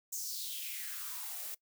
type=noise with high-pass filter sweep; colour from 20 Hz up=blue; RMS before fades=-41 dBFS; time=0.12-1.55 s; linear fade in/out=10 ms; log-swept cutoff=7000 to 480 Hz; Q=3.9; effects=noise-tail reverb RT60 0.1 s tail -21 dB re dry